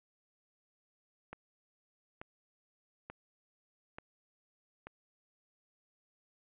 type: click train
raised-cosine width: 0.5 ms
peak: -29 dBFS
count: 5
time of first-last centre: 1.33-4.87 s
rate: 1.13 Hz
effects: resampled to 8000 Hz + 11-bit